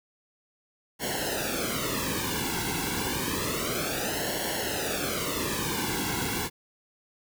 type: noise with flanger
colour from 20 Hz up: pink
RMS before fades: -30 dBFS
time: 0.99-6.5 s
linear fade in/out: 50 ms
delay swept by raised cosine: 0.81 to 1.65 ms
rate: 0.29 Hz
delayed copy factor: -1
effects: none